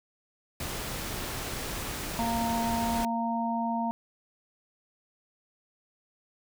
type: noise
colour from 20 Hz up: pink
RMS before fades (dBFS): -35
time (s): 0.6-3.05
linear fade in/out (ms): 2
type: harmonic tone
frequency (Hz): 230.8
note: A#3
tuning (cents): -17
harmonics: 1 / 3 / 4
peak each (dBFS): -30 / -33 / -31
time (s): 2.19-3.91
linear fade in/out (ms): 0
effects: none